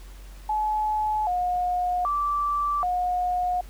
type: tone with pitch steps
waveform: sine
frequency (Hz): 855 / 719 / 1165 / 721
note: A5 / F#5 / D6 / F#5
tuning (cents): -50 / -50 / -14 / -45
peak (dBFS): -22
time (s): 0.49-3.61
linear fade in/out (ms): 5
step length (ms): 780
effects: added 46 Hz sine -40 dBFS peak until 3.69 s + pink hiss -52 dBFS RMS until 3.69 s